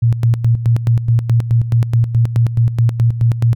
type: tone with tremolo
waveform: sine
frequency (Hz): 116.54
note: A#2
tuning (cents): 0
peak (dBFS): -8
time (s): 0.02-3.55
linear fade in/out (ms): 10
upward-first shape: square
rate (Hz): 4.7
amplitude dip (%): 70
effects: none